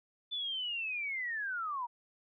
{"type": "linear sweep", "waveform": "sine", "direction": "down", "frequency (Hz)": [3520, 924], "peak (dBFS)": -34, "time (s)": [0.31, 1.87], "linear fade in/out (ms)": 20, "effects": []}